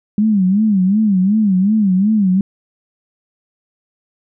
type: tone with vibrato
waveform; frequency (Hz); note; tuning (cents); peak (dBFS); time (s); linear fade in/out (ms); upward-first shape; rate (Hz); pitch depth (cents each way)
sine; 200.6; G3; +40; -10; 0.18-2.41; 2; sine; 2.7; 160
effects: none